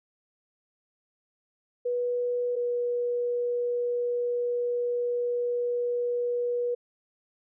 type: tone pair in turn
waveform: sine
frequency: 488.2 / 484 Hz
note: B4 / B4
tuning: -20 / -35 cents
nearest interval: unison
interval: 15 cents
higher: first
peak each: -25 dBFS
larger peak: neither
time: 1.85-2.56 / 2.56-6.75 s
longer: second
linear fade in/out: 10 ms
effects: none